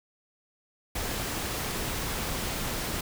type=noise; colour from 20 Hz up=pink; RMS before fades=-32 dBFS; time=0.95-3.01 s; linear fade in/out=5 ms; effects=none